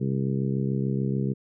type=harmonic tone; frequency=66.8 Hz; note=C2; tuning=36 cents sharp; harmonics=2 / 3 / 4 / 5 / 6 / 7; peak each=-26 / -28 / -36 / -36 / -34 / -40 dBFS; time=0-1.34 s; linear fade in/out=20 ms; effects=none